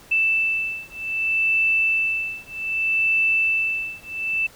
sine beating tone pair, 2648 / 2648.64 Hz, E7 / E7, +7 / +8 cents, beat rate 0.64 Hz, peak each -22 dBFS, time 0.11-4.47 s, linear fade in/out 10 ms, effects pink hiss -48 dBFS RMS until 4.55 s

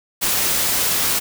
white noise, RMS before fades -19 dBFS, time 0.21-1.2 s, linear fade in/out 20 ms, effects none

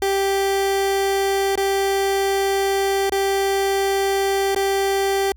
30% pulse tone with dropouts, 392 Hz, G4, in tune, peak -15 dBFS, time 0.02-5.32 s, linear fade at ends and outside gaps 2 ms, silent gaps 1.556-1.575 / 3.096-3.121 / 4.548-4.561 s, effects added 60 Hz sine -43 dBFS peak until 5.36 s

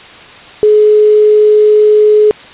sine tone with quantisation, 423.9 Hz, G#4, 35 cents sharp, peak -3 dBFS, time 0.63-2.31 s, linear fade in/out 0 ms, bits 5, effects white hiss -33 dBFS RMS until 2.53 s + resampled to 8000 Hz

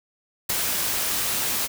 white noise with ADSR envelope, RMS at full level -20 dBFS, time 0.49-1.68 s, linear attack 11 ms, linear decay 6 ms, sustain -5 dB, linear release 31 ms, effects none

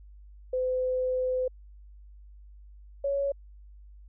sine tone pair in turn, 510 / 558.1 Hz, C5 / C#5, -44 / +12 cents, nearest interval major second, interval 156 cents, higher second, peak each -25 dBFS, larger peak neither, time 0.53-1.48 / 3.04-3.32 s, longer first, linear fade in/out 5 ms, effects added 50 Hz sine -47 dBFS peak until 4.08 s

